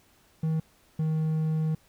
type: tone pair in turn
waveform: triangle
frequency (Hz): 159.2 / 157.46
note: D#3 / D#3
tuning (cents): +40 / +21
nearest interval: unison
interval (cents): 19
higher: first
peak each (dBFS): -22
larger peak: neither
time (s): 0.43-0.6 / 0.99-1.75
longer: second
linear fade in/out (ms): 5
effects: pink hiss -62 dBFS RMS until 1.88 s